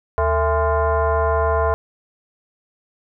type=tone with frequency modulation; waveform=sine; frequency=293.7 Hz; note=D4; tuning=in tune; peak=-15 dBFS; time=0.18-1.74 s; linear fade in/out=0 ms; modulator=371 Hz; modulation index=2.4; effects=none